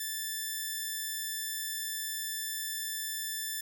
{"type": "tone", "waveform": "5% pulse", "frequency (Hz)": 1759, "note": "A6", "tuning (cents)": -1, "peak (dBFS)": -23, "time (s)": [0, 3.61], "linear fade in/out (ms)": 5, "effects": []}